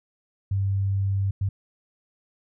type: tone bursts at uneven times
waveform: sine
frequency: 98 Hz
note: G2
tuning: in tune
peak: -21 dBFS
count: 2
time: 0.51-1.31 / 1.41-1.49 s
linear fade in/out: 5 ms
effects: none